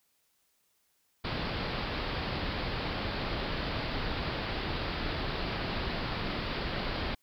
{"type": "low-pass noise", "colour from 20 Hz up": "pink", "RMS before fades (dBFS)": -34, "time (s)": [1.24, 7.15], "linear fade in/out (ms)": 10, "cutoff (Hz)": 4900, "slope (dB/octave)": 96, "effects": ["white hiss -73 dBFS RMS until 7.22 s"]}